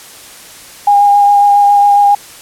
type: tone with vibrato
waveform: sine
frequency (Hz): 813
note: G#5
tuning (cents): -37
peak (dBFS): -4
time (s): 0.87-2.15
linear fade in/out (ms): 5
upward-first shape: sine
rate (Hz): 7.3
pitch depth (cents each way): 13
effects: white hiss -34 dBFS RMS until 2.41 s + low-pass 12000 Hz 12 dB/octave